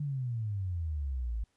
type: exponential sweep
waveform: sine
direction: down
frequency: 150 to 52.9 Hz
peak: -31 dBFS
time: 0-1.44 s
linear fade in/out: 5 ms
effects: pink hiss -75 dBFS RMS until 1.56 s + resampled to 24000 Hz